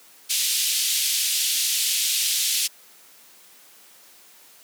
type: band-pass noise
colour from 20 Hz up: pink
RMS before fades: -23 dBFS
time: 0.29-2.68 s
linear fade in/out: 20 ms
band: 3000 to 14000 Hz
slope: 24 dB/octave
effects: white hiss -51 dBFS RMS until 4.63 s + high-pass 200 Hz 12 dB/octave